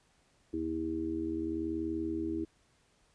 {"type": "harmonic tone", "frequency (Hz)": 80.8, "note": "E2", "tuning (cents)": -34, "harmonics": [1, 3, 4, 5], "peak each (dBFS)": [-44, -42, -33, -41], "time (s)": [0.53, 2.45], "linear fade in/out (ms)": 10, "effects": ["pink hiss -69 dBFS RMS until 3.14 s", "resampled to 22050 Hz"]}